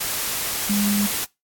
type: tone in noise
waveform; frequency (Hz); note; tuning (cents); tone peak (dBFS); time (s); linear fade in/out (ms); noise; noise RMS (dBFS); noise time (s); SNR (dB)
sine; 204.2; G#3; -29; -19; 0.69-1.07; 10; white; -25; 0-1.25; +3
effects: noise-tail reverb RT60 0.2 s tail -21 dB re dry + AAC 64 kbps